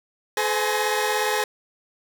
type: tone cluster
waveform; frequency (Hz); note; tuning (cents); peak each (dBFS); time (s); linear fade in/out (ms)
sawtooth; 427.5 / 510 / 838 / 1063 / 1872; A4 / C5 / G#5 / C6 / A#6; -50 / -44 / +15 / +27 / +7; -22 / -24 / -22 / -31 / -26; 0.37-1.44; 2
effects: none